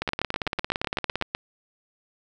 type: two click trains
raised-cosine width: 0.3 ms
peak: -10 / -9 dBFS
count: 22 / 11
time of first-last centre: 0.02-1.213 / 0.09-1.349 s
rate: 17.6 / 7.94 Hz
effects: none